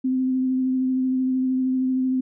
sine tone with vibrato, 258.7 Hz, C4, 19 cents flat, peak -19 dBFS, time 0.04-2.21 s, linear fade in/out 10 ms, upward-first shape triangle, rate 13 Hz, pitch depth 18 cents each way, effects none

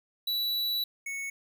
square tone pair in turn, 3939 / 2211 Hz, B7 / C#7, -5 / -5 cents, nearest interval minor seventh, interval 1000 cents, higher first, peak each -28 / -34 dBFS, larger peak first, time 0.27-0.84 / 1.06-1.3 s, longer first, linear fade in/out 5 ms, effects none

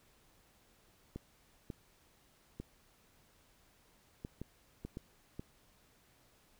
clicks, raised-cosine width 3 ms, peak -29 dBFS, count 8, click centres 1.16 / 1.702 / 2.6 / 4.249 / 4.416 / 4.85 / 4.971 / 5.395 s, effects pink hiss -68 dBFS RMS until 6.59 s

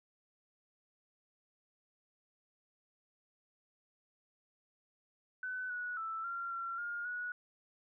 sine tone with pitch steps, 1507 / 1466 / 1322 / 1379 / 1365 / 1417 / 1463 Hz, F#6 / F#6 / E6 / F6 / F6 / F6 / F#6, +31 / -16 / +5 / -22 / -40 / +25 / -20 cents, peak -37 dBFS, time 5.43-7.32 s, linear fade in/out 2 ms, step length 270 ms, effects none

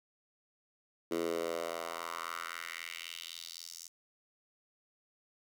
10% pulse tone with high-pass filter sweep, 83.8 Hz, E2, 29 cents sharp, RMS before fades -40 dBFS, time 1.11-3.88 s, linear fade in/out 5 ms, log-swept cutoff 340 to 6300 Hz, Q 2.5, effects none

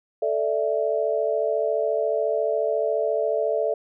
sine chord, A suspended fourth, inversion none, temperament equal with one note detuned, 440 / 587.3 / 661.5 Hz, A4 / D5 / E5, 0 / 0 / +6 cents, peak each -25 dBFS, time 0.22-3.74 s, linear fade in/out 5 ms, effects none

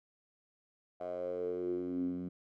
10% pulse tone with band-pass filter sweep, 89.6 Hz, F2, 45 cents sharp, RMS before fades -37 dBFS, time 1-2.29 s, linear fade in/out 10 ms, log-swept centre 680 to 210 Hz, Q 7.5, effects none

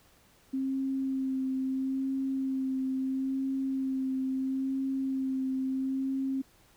sine tone with vibrato, 265.4 Hz, C4, 25 cents sharp, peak -28 dBFS, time 0.53-6.42 s, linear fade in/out 10 ms, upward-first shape sine, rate 0.75 Hz, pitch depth 17 cents each way, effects pink hiss -62 dBFS RMS until 6.76 s

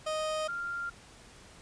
30% pulse / sine tone pair in turn, 622.3 / 1392.2 Hz, D#5 / F6, 0 / -6 cents, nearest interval octave + major second, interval 1394 cents, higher second, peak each -28 / -33 dBFS, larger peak first, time 0.06-0.48 / 0.48-0.9 s, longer neither, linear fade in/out 10 ms, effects pink hiss -54 dBFS RMS until 1.61 s + resampled to 22050 Hz

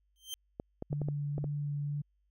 sawtooth tone with exponential growth, 3136 Hz, G7, in tune, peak -31 dBFS, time 0.16-0.34 s, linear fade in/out 0 ms, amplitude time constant 38 ms
clicks, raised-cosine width 2 ms, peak -24 dBFS, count 7, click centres 0.599 / 0.824 / 0.929 / 1.017 / 1.086 / 1.381 / 1.442 s
sine tone with vibrato, 145.2 Hz, D3, 19 cents flat, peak -32 dBFS, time 0.9-2.02 s, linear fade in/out 10 ms, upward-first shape sine, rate 2 Hz, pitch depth 9 cents each way
effects added 50 Hz sine -70 dBFS peak until 2.3 s

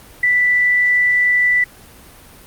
sine tone, 1975.5 Hz, B6, in tune, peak -11 dBFS, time 0.23-1.64 s, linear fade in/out 5 ms, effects pink hiss -42 dBFS RMS until 2.46 s + Opus 32 kbps

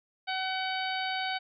harmonic tone, 755 Hz, F#5, 35 cents sharp, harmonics 1 / 2 / 3 / 4 / 5 / 6, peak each -33 / -36 / -38 / -39 / -40 / -41 dBFS, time 0.27-1.39 s, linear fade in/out 20 ms, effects none

